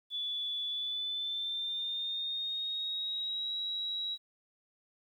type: tone with pitch glide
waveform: sine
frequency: 3447 to 3869 Hz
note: A7 to B7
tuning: -36 to -36 cents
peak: -33 dBFS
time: 0.1-4.18 s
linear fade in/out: 50 ms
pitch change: +200 cents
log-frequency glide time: 0.68-3.54 s
effects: 11-bit